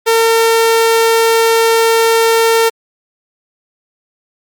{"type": "tone", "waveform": "sawtooth", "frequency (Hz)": 454.6, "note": "A#4", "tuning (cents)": -43, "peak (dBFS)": -4, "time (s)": [0.06, 2.7], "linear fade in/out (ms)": 20, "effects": ["MP3 96 kbps"]}